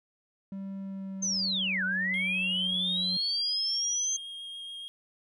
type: tone with pitch glide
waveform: triangle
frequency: 194.7 to 182.71 Hz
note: G3 to F#3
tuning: -12 to -22 cents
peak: -33 dBFS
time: 0.52-3.17 s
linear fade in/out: 2 ms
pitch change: -110 cents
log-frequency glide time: 0.78-2.92 s
type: linear two-way sweep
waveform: sine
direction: down then up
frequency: 6340 to 1439 to 6340 Hz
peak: -27 dBFS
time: 1.22-4.17 s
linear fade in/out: 10 ms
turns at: 1.84 s
type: tone with vibrato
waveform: triangle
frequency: 3244 Hz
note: G#7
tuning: 41 cents flat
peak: -37 dBFS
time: 2.14-4.88 s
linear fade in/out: 0 ms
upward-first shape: triangle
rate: 7.1 Hz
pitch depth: 10 cents each way
effects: none